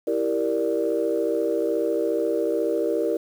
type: chord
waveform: sine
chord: E half-diminished seventh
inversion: none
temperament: equal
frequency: 329.6 / 392 / 466.2 / 587.3 Hz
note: E4 / G4 / Bb4 / D5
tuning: 0 / 0 / 0 / 0 cents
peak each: -26 / -27 / -24 / -27 dBFS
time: 0.07-3.17 s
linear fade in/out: 5 ms
effects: tanh soft clip ceiling -12 dBFS + 8-bit